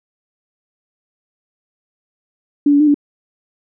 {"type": "tone with pitch steps", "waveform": "sine", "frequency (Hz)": [288.8, 286.3, 301.1, 289.5], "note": ["D4", "D4", "D4", "D4"], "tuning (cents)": [-29, -44, 43, -25], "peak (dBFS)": -8, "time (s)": [2.66, 2.944], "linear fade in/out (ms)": 5, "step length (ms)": 71, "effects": []}